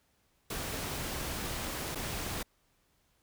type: noise with dropouts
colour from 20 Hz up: pink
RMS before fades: -37 dBFS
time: 0.5-2.43 s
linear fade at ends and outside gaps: 5 ms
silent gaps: 1.949-1.955 s
effects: pink hiss -72 dBFS RMS until 3.22 s